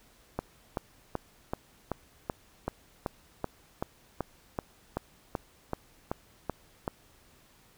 click train, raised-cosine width 1 ms, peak -16 dBFS, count 18, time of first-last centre 0.39-6.879 s, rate 2.62 Hz, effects pink hiss -61 dBFS RMS until 7.77 s

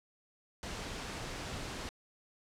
pink noise, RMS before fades -41 dBFS, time 0.63-1.89 s, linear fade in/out 0 ms, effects low-pass 7000 Hz 12 dB/octave

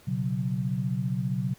sine chord, B suspended second, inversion none, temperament equal, 123.47 / 138.59 / 185 Hz, B2 / C#3 / F#3, 0 / 0 / 0 cents, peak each -30 dBFS, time 0.07-1.54 s, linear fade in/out 10 ms, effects pink hiss -56 dBFS RMS until 1.58 s

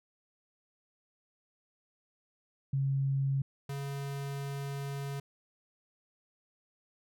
sine / square tone pair in turn, 136.6 / 139.63 Hz, C#3 / C#3, -25 / +13 cents, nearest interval unison, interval 38 cents, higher second, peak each -27 / -36 dBFS, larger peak first, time 2.73-3.42 / 3.69-5.2 s, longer second, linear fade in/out 5 ms, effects none

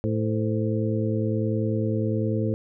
harmonic tone with a mistuned harmonic, 110 Hz, A2, in tune, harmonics 1 / 2 / 3 / 4 / 5, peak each -25 / -28 / -30 / -31 / -32 dBFS, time 0.04-2.54 s, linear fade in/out 0 ms, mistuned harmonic 5, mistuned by -93 cents, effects none

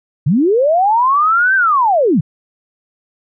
sine linear two-way sweep, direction up then down, 122.8 to 1585 to 122.8 Hz, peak -9 dBFS, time 0.26-2.21 s, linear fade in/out 10 ms, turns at 1.55 s, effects none

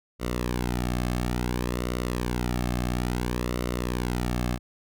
sawtooth tone with flanger, 61 Hz, B1, 21 cents flat, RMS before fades -28 dBFS, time 0.19-4.59 s, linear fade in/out 50 ms, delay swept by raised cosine 1.2 to 2.09 ms, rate 0.58 Hz, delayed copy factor -0.65, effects none

